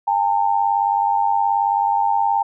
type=tone pair together; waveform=sine; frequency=807 / 905.8 Hz; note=G#5 / A#5; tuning=-50 / -50 cents; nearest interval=major second; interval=200 cents; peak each=-18 dBFS; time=0.07-2.43 s; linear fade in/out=10 ms; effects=none